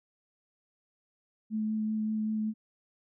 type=tone with vibrato; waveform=sine; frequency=216.5 Hz; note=A3; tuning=28 cents flat; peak=-28 dBFS; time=1.5-2.54 s; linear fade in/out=50 ms; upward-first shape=sine; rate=5.2 Hz; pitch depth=10 cents each way; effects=none